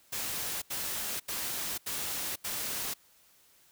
white noise bursts, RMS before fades -35 dBFS, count 5, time 0.12-2.94 s, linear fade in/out 10 ms, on 500 ms, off 80 ms, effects white hiss -63 dBFS RMS until 3.71 s

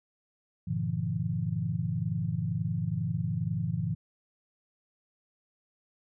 sine chord, E half-diminished seventh, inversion first, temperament equal with one note detuned, 98 / 116.54 / 146.83 / 168.96 Hz, G2 / Bb2 / D3 / E3, 0 / 0 / 0 / +43 cents, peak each -36 / -33 / -34 / -32 dBFS, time 0.67-3.95 s, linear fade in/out 10 ms, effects none

